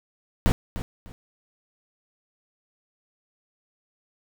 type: noise with echo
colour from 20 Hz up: brown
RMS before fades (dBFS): -18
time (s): 0.46-0.52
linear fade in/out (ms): 0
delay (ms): 300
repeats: 2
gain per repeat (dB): -12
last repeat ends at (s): 1.12
effects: none